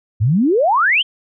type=exponential sweep; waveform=sine; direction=up; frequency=95.5 to 3253 Hz; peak=-11 dBFS; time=0.2-1.03 s; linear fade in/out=20 ms; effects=none